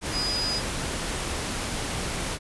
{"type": "tone in noise", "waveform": "sine", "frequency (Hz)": 4946, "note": "D#8", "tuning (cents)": -11, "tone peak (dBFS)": -26, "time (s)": [0.12, 0.62], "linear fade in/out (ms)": 50, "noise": "pink", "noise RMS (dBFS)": -30, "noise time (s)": [0.01, 2.39], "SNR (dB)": 1, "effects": ["resampled to 24000 Hz"]}